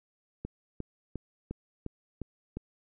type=click train; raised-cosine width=3 ms; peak=-23 dBFS; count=7; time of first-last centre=0.45-2.57 s; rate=2.83 Hz; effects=none